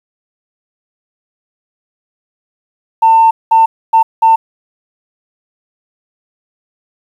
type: tone bursts at uneven times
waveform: sine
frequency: 899 Hz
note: A5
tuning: 37 cents sharp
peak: -3 dBFS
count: 4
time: 3.02-3.31 / 3.51-3.66 / 3.93-4.03 / 4.22-4.36 s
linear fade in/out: 10 ms
effects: tanh soft clip ceiling 0 dBFS + 7-bit